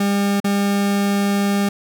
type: tone with dropouts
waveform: 40% pulse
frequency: 200.7 Hz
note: G3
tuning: 41 cents sharp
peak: -15 dBFS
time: 0-1.69 s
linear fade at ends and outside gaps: 5 ms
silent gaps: 0.402-0.443 s
effects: none